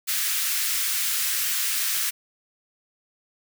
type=high-pass noise; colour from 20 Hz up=white; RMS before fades=-25 dBFS; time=0.07-2.11 s; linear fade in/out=20 ms; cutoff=1400 Hz; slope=24 dB/octave; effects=none